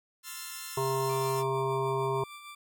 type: chord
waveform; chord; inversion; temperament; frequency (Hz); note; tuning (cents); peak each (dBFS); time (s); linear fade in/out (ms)
5% pulse; F major seventh; second; equal; 1046.5 / 1318.5 / 1396.9 / 1760; C6 / E6 / F6 / A6; 0 / 0 / 0 / 0; -33; 0.23-1.44; 50
type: harmonic tone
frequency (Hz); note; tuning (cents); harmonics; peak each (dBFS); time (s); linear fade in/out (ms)
133.7; C3; +38; 1 / 3 / 5 / 7 / 8; -34 / -30 / -39 / -34 / -35; 0.77-2.24; 5
type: tone with tremolo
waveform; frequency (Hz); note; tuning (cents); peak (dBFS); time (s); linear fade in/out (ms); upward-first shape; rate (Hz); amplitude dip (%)
20% pulse; 1174.7; D6; 0; -38; 1.09-2.55; 5; sine; 6.6; 45
effects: none